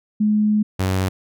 sine / sawtooth tone pair in turn, 211.6 / 94.26 Hz, G#3 / F#2, +33 / +33 cents, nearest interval octave + major second, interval 1400 cents, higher first, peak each -14 dBFS, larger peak neither, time 0.2-0.63 / 0.79-1.09 s, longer first, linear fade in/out 10 ms, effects none

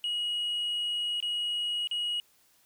sine tone with dropouts, 2900 Hz, F#7, 35 cents flat, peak -26 dBFS, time 0.04-2.2 s, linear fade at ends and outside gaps 1 ms, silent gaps 1.203-1.226 / 1.873-1.912 s, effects tanh soft clip ceiling -27 dBFS + white hiss -65 dBFS RMS until 2.65 s

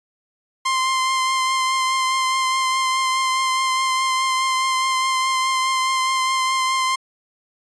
sawtooth tone with vibrato, 1046.5 Hz, C6, in tune, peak -14 dBFS, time 0.65-6.96 s, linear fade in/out 10 ms, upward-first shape triangle, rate 4.8 Hz, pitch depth 19 cents each way, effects resampled to 22050 Hz

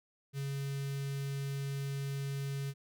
square tone with notch filter, 138.59 Hz, C#3, in tune, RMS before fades -37 dBFS, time 0.33-2.74 s, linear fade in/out 50 ms, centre 820 Hz, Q 0.55, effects none

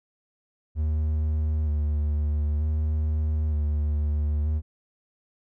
triangle tone with vibrato, 75.7 Hz, D#2, 47 cents flat, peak -20 dBFS, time 0.75-4.62 s, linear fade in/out 50 ms, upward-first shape square, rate 0.54 Hz, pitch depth 29 cents each way, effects none

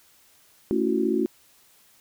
sine chord, F# minor seventh, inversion first, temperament just, 222 / 277.5 / 333 / 370 Hz, A3 / C#4 / E4 / F#4, +16 / +2 / +18 / 0 cents, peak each -27 / -27 / -26 / -25 dBFS, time 0.71-1.26 s, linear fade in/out 0 ms, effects white hiss -58 dBFS RMS until 2 s

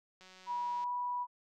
click train, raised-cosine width 0.2 ms, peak -39 dBFS, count 118, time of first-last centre 0.21-0.839 s, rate 186 Hz
sine tone with pitch glide, 968 to 979.8 Hz, B5 to B5, -35 to -14 cents, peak -33 dBFS, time 0.46-1.27 s, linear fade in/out 50 ms, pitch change +21 cents, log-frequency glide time 0.77-0.91 s
effects none

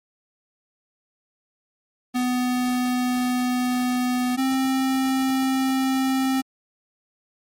square tone pair in turn, 249.3 / 264.1 Hz, B3 / C4, +16 / +16 cents, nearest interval minor second, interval 100 cents, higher second, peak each -21 / -20 dBFS, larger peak second, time 2.14-4.37 / 4.37-6.42 s, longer first, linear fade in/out 20 ms, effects MP3 64 kbps

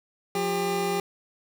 25% pulse tone pair together, 178.4 / 400.2 Hz, F3 / G4, +37 / +36 cents, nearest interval octave + major second, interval 1399 cents, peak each -27 / -22 dBFS, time 0.35-1 s, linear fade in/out 2 ms, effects none

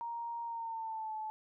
sine tone with pitch glide, 935 to 867.4 Hz, A#5 to A5, +5 to -25 cents, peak -37 dBFS, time 0.01-1.3 s, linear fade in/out 0 ms, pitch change -130 cents, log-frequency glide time 0.44-1.14 s, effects none

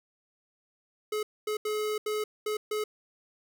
square tone bursts at uneven times, 425.7 Hz, G#4, 43 cents sharp, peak -29 dBFS, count 6, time 1.12-1.23 / 1.47-1.57 / 1.65-1.98 / 2.06-2.24 / 2.46-2.57 / 2.71-2.84 s, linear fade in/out 5 ms, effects none

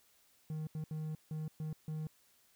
triangle tone bursts at uneven times, 155.56 Hz, D#3, in tune, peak -35 dBFS, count 6, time 0.5-0.67 / 0.75-0.84 / 0.91-1.15 / 1.31-1.48 / 1.6-1.73 / 1.88-2.07 s, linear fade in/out 2 ms, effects white hiss -69 dBFS RMS until 2.55 s

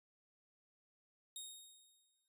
15% pulse tone with exponential decay, 3729 Hz, A#7, in tune, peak -37 dBFS, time 1.36-2.28 s, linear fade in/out 1 ms, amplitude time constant 200 ms, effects resampled to 32000 Hz

